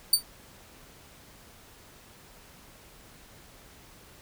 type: tone with exponential decay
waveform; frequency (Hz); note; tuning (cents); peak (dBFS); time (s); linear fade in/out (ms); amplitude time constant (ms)
20% pulse; 4587; D8; -42; -8; 0.13-0.23; 5; 21
effects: pink hiss -53 dBFS RMS until 4.21 s